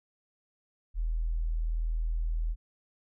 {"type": "tone", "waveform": "sine", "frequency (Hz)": 40.59, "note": "E1", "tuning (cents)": -26, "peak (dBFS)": -27, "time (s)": [0.94, 2.56], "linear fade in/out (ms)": 50, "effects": []}